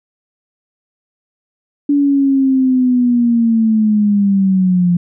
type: linear sweep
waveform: sine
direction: down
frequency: 288.3 to 173.1 Hz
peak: -9 dBFS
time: 1.89-4.97 s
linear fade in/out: 5 ms
effects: none